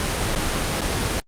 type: noise with dropouts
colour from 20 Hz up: pink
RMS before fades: -23 dBFS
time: 0-1.2 s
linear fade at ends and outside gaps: 1 ms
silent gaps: 0.351-0.359 / 0.809-0.816 s
effects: low-pass 10000 Hz 12 dB/octave + Opus 32 kbps